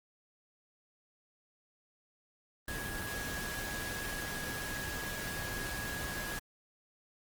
sine tone in noise, 1661.2 Hz, G#6, in tune, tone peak -41 dBFS, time 2.68-6.39 s, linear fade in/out 2 ms, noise pink, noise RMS -40 dBFS, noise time 2.68-6.39 s, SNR -4 dB, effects Opus 24 kbps

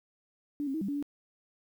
sine tone with pitch steps, 290.7 / 270.3 / 317.7 / 197.5 / 285.5 / 287.9 Hz, D4 / C#4 / D#4 / G3 / D4 / D4, -18 / -44 / +36 / +13 / -49 / -34 cents, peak -30 dBFS, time 0.6-1.026 s, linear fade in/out 0 ms, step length 71 ms, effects 10-bit

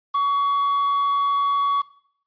triangle tone with quantisation, 1127 Hz, C#6, 28 cents sharp, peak -16 dBFS, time 0.14-1.82 s, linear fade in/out 10 ms, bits 7, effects noise-tail reverb RT60 0.6 s tail -17 dB re dry + resampled to 11025 Hz

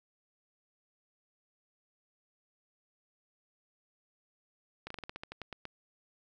slowing click train, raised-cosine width 0.3 ms, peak -25 dBFS, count 12, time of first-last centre 4.87-5.654 s, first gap 34 ms, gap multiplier 1.14, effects none

